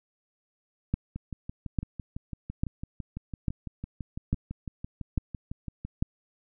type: two click trains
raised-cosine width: 5 ms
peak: -13 / -23 dBFS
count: 7 / 29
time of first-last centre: 0.94-6.025 / 1.16-5.85 s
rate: 1.18 / 5.97 Hz
effects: none